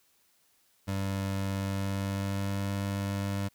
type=tone with pitch glide; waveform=25% pulse; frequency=97.5 to 99.2 Hz; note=G2 to G2; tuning=-9 to +21 cents; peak=-26 dBFS; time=0.87-3.49 s; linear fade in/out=20 ms; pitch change=+30 cents; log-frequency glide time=1.5-2.76 s; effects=white hiss -68 dBFS RMS until 3.54 s